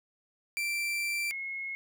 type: tone pair in turn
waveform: 40% pulse / sine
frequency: 2349 / 2169 Hz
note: D7 / C#7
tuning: 0 / -38 cents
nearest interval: minor second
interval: 138 cents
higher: first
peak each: -29 / -34 dBFS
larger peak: first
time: 0.57-1.31 / 1.31-1.75 s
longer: first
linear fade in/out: 0 ms
effects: none